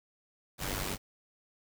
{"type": "noise with amplitude modulation", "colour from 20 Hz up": "pink", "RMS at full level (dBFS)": -32, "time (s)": [0.58, 0.98], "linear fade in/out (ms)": 50, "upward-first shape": "sine", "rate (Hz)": 96, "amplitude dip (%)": 70, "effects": []}